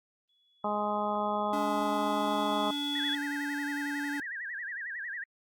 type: tone with exponential growth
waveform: sine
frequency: 3395 Hz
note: G#7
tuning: 37 cents sharp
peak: -29 dBFS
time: 0.29-3.15 s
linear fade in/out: 2 ms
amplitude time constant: 620 ms
type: harmonic tone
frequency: 208.5 Hz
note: G#3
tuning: 7 cents sharp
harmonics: 1 / 2 / 3 / 4 / 5 / 6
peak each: -36 / -39 / -34 / -33 / -35 / -36 dBFS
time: 0.64-2.71 s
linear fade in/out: 5 ms
type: tone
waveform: square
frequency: 287.4 Hz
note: D4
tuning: 37 cents flat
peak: -34 dBFS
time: 1.53-4.2 s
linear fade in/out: 2 ms
type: tone with vibrato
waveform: sine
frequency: 1760 Hz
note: A6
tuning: in tune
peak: -35 dBFS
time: 2.95-5.24 s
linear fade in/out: 5 ms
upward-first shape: sine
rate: 11 Hz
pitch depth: 190 cents each way
effects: Opus 32 kbps